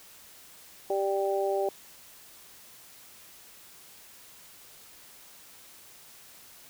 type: harmonic tone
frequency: 196 Hz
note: G3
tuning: in tune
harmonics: 2 / 3 / 4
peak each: -28 / -30 / -32 dBFS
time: 0.9-1.69 s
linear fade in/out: 2 ms
effects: white hiss -52 dBFS RMS until 6.69 s